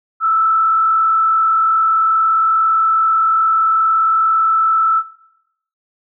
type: tone with frequency modulation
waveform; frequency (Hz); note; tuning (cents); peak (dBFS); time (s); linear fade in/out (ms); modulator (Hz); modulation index
sine; 1318.5; E6; 0; -11; 0.2-5.03; 50; 42.4; 0.53
effects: noise-tail reverb RT60 0.8 s tail -19 dB re dry